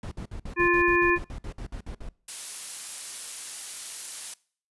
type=noise bursts; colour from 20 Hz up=brown; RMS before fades=-36 dBFS; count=15; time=0.03-2.089 s; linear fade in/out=2 ms; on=85 ms; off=56 ms
type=harmonic tone; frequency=349.2 Hz; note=F4; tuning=in tune; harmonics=1 / 3 / 5 / 7; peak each=-22 / -26 / -24 / -26 dBFS; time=0.56-1.19 s; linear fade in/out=50 ms
type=noise; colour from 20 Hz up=blue; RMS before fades=-34 dBFS; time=2.28-4.34 s; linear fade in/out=5 ms
effects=noise-tail reverb RT60 0.5 s tail -23 dB re dry + resampled to 24000 Hz